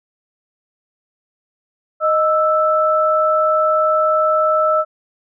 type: tone pair together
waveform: sine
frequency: 621.5 / 1318.5 Hz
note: D#5 / E6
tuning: -2 / 0 cents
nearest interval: octave + minor second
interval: 1302 cents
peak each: -15 dBFS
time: 2-4.85 s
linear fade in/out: 50 ms
effects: none